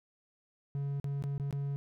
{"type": "tone with dropouts", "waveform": "triangle", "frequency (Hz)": 140.5, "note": "C#3", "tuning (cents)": 24, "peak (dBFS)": -30, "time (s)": [0.75, 1.76], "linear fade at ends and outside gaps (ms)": 0, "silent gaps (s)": [[0.999, 1.043], [1.224, 1.239], [1.38, 1.398], [1.509, 1.527]], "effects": []}